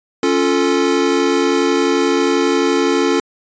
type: chord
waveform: square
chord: Db augmented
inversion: none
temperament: equal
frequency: 277.2 / 349.2 / 440 Hz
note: Db4 / F4 / A4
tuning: 0 / 0 / 0 cents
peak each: -18 dBFS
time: 0.23-3.2 s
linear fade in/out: 2 ms
effects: resampled to 16000 Hz